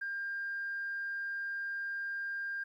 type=tone; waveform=sine; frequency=1600 Hz; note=G6; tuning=35 cents sharp; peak=-34 dBFS; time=0.01-2.64 s; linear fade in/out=10 ms; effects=tanh soft clip ceiling -30 dBFS + 12-bit